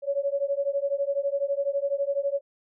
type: beating tone pair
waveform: sine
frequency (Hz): 554.4 / 566.4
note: C#5 / C#5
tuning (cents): 0 / +37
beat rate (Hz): 12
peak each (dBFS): -27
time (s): 0.02-2.41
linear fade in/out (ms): 50
effects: none